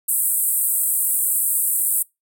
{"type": "band-pass noise", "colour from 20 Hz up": "pink", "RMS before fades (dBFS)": -20, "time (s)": [0.08, 2.03], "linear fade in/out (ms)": 10, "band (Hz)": [8100, 16000], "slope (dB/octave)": 96, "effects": ["noise-tail reverb RT60 0.2 s tail -24 dB re dry"]}